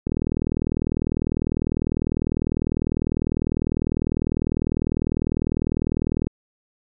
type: click train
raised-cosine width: 3 ms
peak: -11 dBFS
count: 249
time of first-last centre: 0.07-6.27 s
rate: 40 Hz
effects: none